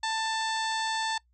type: harmonic tone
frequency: 887 Hz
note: A5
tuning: 14 cents sharp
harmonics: 1 / 2 / 3 / 4 / 5 / 6 / 7 / 8 / 9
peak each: -30 / -34 / -43 / -36 / -37 / -45 / -45 / -49 / -45 dBFS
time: 0.03-1.18 s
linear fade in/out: 5 ms
effects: noise-tail reverb RT60 0.1 s tail -21 dB re dry + added 60 Hz sine -64 dBFS peak until 1.33 s